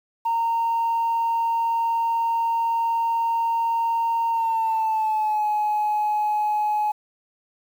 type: tone with pitch glide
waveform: sine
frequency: 921 to 844.6 Hz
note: A#5 to G#5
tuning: -21 to +29 cents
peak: -18 dBFS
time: 0.25-6.92 s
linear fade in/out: 10 ms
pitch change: -150 cents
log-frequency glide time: 4.29-5.46 s
effects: tanh soft clip ceiling -17 dBFS + 8-bit